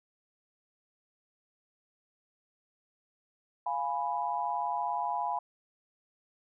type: chord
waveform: sine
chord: F diminished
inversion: none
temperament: equal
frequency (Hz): 698.5 / 830.6 / 987.8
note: F5 / Ab5 / Cb6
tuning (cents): 0 / 0 / 0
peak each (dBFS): -36 / -33 / -33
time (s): 3.66-5.39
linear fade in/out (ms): 5
effects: none